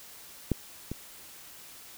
clicks, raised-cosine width 3 ms, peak -12 / -21 dBFS, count 2, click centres 0.517 / 0.916 s, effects white hiss -49 dBFS RMS until 1.97 s

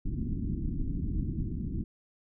pink low-pass noise, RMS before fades -32 dBFS, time 0.05-1.84 s, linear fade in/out 10 ms, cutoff 310 Hz, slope 48 dB/octave, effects none

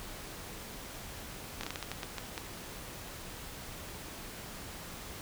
slowing click train, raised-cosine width 0.2 ms, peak -19 dBFS, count 10, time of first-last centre 1.61-2.378 s, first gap 24 ms, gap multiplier 1.3, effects pink hiss -45 dBFS RMS until 5.21 s

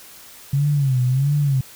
sine tone with vibrato, 135.6 Hz, C#3, 38 cents flat, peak -15 dBFS, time 0.53-1.61 s, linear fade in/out 5 ms, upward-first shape sine, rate 1.5 Hz, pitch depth 140 cents each way, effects white hiss -43 dBFS RMS until 1.75 s

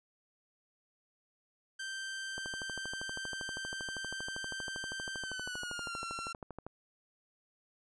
sawtooth tone with pitch glide, 1564 to 1361.5 Hz, G6 to F6, -4 to -44 cents, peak -35 dBFS, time 1.79-6.33 s, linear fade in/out 10 ms, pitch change -240 cents, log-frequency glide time 5.19-6.01 s
click train, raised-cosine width 1 ms, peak -29 dBFS, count 55, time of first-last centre 2.38-6.666 s, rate 12.6 Hz
effects resampled to 22050 Hz

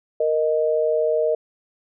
sine tone pair together, 466.2 / 622.3 Hz, A#4 / D#5, 0 / 0 cents, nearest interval perfect fourth, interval 500 cents, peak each -20 dBFS, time 0.2-1.35 s, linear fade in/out 5 ms, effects none

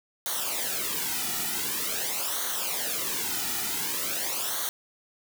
white noise with flanger, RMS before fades -30 dBFS, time 0.26-4.69 s, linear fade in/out 0 ms, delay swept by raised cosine 0.39 to 1.89 ms, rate 0.46 Hz, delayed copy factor -0.75, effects none

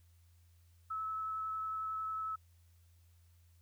sine tone with vibrato, 1300 Hz, E6, 24 cents flat, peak -36 dBFS, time 0.9-2.36 s, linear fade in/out 10 ms, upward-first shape triangle, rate 11 Hz, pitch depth 11 cents each way, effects added 85 Hz sine -62 dBFS peak until 3.61 s + white hiss -75 dBFS RMS until 3.61 s

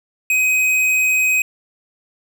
sine tone with tanh clipping, 2519 Hz, D#7, 21 cents sharp, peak -15 dBFS, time 0.3-1.42 s, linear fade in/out 2 ms, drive 14 dB, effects none

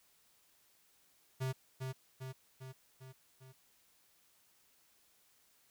square tone with echo, 130.81 Hz, C3, in tune, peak -35 dBFS, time 1.4-1.53 s, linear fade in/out 20 ms, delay 400 ms, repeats 5, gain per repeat -4 dB, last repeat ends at 3.53 s, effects white hiss -70 dBFS RMS until 5.7 s

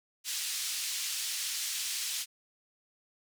white band-pass noise, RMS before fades -35 dBFS, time 0.24-2.26 s, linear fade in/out 50 ms, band 2800 to 7900 Hz, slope 12 dB/octave, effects none

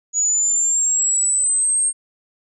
sine linear sweep, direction up, 6800 to 8550 Hz, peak -15 dBFS, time 0.13-1.93 s, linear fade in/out 50 ms, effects none

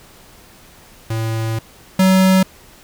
square tone pair in turn, 112.1 / 188.53 Hz, A2 / F#3, +33 / +33 cents, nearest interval major sixth, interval 900 cents, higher second, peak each -19 / -10 dBFS, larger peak second, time 1.1-1.59 / 1.99-2.43 s, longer first, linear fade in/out 5 ms, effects pink hiss -45 dBFS RMS until 2.83 s

